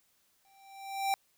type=tone with exponential growth; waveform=square; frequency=783 Hz; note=G5; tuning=2 cents flat; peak=-26 dBFS; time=0.45-1.14 s; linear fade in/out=0 ms; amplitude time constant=150 ms; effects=white hiss -71 dBFS RMS until 1.37 s